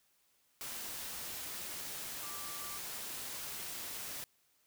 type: tone in noise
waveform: sine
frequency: 1172 Hz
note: D6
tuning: 4 cents flat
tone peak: -49 dBFS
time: 2.23-2.78 s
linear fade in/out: 0 ms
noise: white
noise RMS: -43 dBFS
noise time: 0.61-4.24 s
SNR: -9 dB
effects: white hiss -73 dBFS RMS until 4.66 s